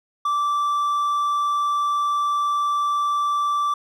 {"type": "tone", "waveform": "triangle", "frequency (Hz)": 1167, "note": "D6", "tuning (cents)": -11, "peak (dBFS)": -17, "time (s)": [0.25, 3.74], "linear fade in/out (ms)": 5, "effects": []}